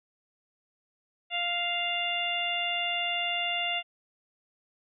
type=harmonic tone; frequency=698.5 Hz; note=F5; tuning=in tune; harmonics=1 / 2 / 3 / 4 / 5; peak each=-34 / -42 / -34 / -30 / -36 dBFS; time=1.3-3.83 s; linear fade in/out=50 ms; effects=none